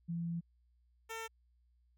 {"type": "tone pair in turn", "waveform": ["sine", "10% pulse"], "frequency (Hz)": [169.1, 450.3], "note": ["E3", "A4"], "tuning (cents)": [44, 40], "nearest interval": "octave + perfect fourth", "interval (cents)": 1696, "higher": "second", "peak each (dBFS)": [-35, -33], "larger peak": "second", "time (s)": [[0.08, 0.41], [1.09, 1.28]], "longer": "first", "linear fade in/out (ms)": 20, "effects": ["added 60 Hz sine -68 dBFS peak until 1.97 s"]}